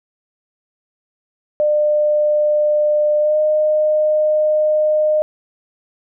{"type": "tone with pitch glide", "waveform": "sine", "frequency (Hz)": [600, 611.9], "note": ["D5", "D#5"], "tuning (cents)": [37, -29], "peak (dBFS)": -12, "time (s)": [1.6, 5.22], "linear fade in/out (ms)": 0, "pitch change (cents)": 34, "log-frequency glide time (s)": [3.2, 3.38], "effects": []}